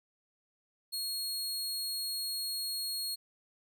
sawtooth tone, 4300 Hz, C8, 47 cents sharp, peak -31 dBFS, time 0.92-3.16 s, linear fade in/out 20 ms, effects none

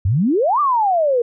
sine exponential two-way sweep, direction up then down, 84.6 to 1212 to 461.6 Hz, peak -13 dBFS, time 0.05-1.22 s, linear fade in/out 5 ms, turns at 0.6 s, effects none

